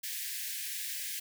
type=high-pass noise; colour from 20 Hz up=white; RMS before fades=-38 dBFS; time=0.03-1.2 s; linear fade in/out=10 ms; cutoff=1600 Hz; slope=96 dB/octave; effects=none